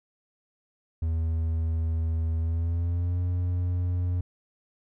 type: tone with pitch glide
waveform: triangle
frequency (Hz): 81.2 to 89.06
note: E2 to F2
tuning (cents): -26 to +34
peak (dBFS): -22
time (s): 1.02-4.21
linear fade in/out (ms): 5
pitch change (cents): +160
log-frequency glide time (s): 2.39-3.2
effects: none